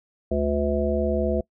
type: harmonic tone with a mistuned harmonic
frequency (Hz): 72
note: D2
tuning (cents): -34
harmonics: 1 / 3 / 5 / 7 / 9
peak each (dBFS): -27 / -27 / -27 / -27 / -27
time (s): 0.31-1.41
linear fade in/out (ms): 5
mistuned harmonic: 1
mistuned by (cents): +17
effects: noise-tail reverb RT60 0.1 s tail -23 dB re dry